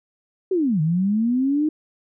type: linear two-way sweep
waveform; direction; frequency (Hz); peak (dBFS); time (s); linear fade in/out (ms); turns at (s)
sine; down then up; 391.6 to 150 to 312.5; -17; 0.51-1.69; 5; 0.81
effects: none